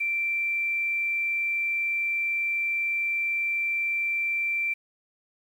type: tone with quantisation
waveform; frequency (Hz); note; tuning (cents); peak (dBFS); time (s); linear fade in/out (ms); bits
sine; 2349; D7; 0; -24; 0-4.74; 10; 9
effects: none